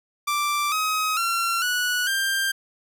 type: tone with pitch steps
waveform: sawtooth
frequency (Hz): 1174.7 / 1266.3 / 1365.1 / 1471.5 / 1586.3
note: D6 / D#6 / F6 / F#6 / G6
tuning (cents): 0 / +30 / -40 / -10 / +20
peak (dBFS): -18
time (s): 0.27-2.52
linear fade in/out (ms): 10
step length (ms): 450
effects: none